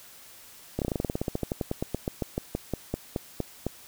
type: slowing click train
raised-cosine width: 2 ms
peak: -14 dBFS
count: 28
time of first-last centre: 0.79-3.666 s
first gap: 28 ms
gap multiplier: 1.09
effects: white hiss -50 dBFS RMS until 3.87 s